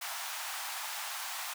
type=high-pass noise; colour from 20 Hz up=pink; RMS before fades=-39 dBFS; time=0.01-1.54 s; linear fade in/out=10 ms; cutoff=720 Hz; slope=48 dB/octave; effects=none